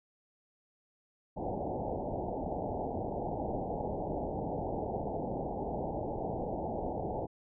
white low-pass noise, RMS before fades -36 dBFS, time 1.36-7.27 s, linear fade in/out 20 ms, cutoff 860 Hz, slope 96 dB/octave, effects none

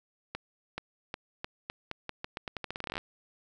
accelerating click train, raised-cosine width 0.3 ms, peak -19 dBFS, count 23, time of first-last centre 0.35-2.979 s, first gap 430 ms, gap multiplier 0.84, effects none

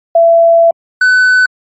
sine / triangle tone pair in turn, 670 / 1504.1 Hz, E5 / F#6, +28 / +28 cents, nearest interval octave + major second, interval 1400 cents, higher second, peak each -3 dBFS, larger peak neither, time 0.15-0.71 / 1.01-1.46 s, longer first, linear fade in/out 5 ms, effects MP3 32 kbps

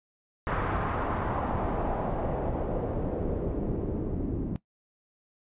pink noise with low-pass filter sweep, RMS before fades -30 dBFS, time 0.47-4.56 s, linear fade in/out 0 ms, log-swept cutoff 1400 to 290 Hz, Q 1.7, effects noise-tail reverb RT60 0.1 s tail -17 dB re dry + resampled to 8000 Hz

